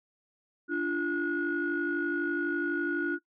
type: tone cluster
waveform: sine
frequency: 292.2 / 344.2 / 1452 Hz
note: D4 / F4 / F#6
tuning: -9 / -25 / -33 cents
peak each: -31 dBFS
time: 0.68-3.19 s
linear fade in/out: 50 ms
effects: noise-tail reverb RT60 0.1 s tail -20 dB re dry + tanh soft clip ceiling -20 dBFS